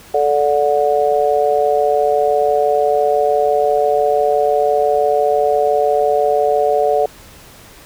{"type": "harmonic tone", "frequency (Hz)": 145.9, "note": "D3", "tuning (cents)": -11, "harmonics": [3, 4, 5], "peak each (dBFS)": [-16, -16, -16], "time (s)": [0.14, 7.06], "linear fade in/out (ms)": 5, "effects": ["pink hiss -41 dBFS RMS until 7.85 s"]}